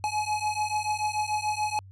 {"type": "beating tone pair", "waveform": "square", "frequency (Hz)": [844, 850.9], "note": ["G#5", "G#5"], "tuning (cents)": [28, 42], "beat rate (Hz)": 6.9, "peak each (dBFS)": -30, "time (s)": [0.04, 1.79], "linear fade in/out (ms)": 0, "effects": ["added 96 Hz sine -45 dBFS peak until 1.91 s", "resampled to 24000 Hz"]}